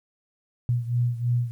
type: beating tone pair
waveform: sine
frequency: 120 / 123.1 Hz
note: B2 / B2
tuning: -49 / -5 cents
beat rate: 3.1 Hz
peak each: -23 / -27 dBFS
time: 0.69-1.51 s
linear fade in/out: 0 ms
effects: 10-bit